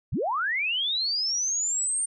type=linear sweep; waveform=sine; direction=up; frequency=58.5 to 8920 Hz; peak=-24 dBFS; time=0.12-2.06 s; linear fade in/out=10 ms; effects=none